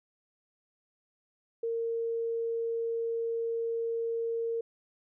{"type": "tone", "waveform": "sine", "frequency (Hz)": 460, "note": "A#4", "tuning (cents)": -23, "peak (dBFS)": -29, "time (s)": [1.63, 4.61], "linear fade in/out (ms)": 5, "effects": []}